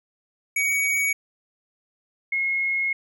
square / sine tone pair in turn, 2252 / 2163 Hz, C#7 / C#7, +27 / -43 cents, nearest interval minor second, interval 70 cents, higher first, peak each -21 dBFS, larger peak neither, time 0.56-1.13 / 2.32-2.93 s, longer second, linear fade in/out 5 ms, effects none

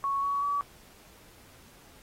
sine tone with pitch steps, 1108.7 / 1125.5 / 1142.5 Hz, C#6 / C#6 / D6, 0 / +26 / -48 cents, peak -26 dBFS, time 0.04-0.61 s, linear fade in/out 0 ms, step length 190 ms, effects pink hiss -56 dBFS RMS until 2.02 s + AAC 48 kbps

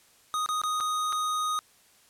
square tone with dropouts, 1244.5 Hz, D#6, in tune, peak -27 dBFS, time 0.34-1.59 s, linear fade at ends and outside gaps 0 ms, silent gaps 0.461-0.489 / 0.616-0.636 / 0.802-0.807 / 1.124-1.128 s, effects white hiss -60 dBFS RMS until 2.09 s + low-pass 12000 Hz 12 dB/octave

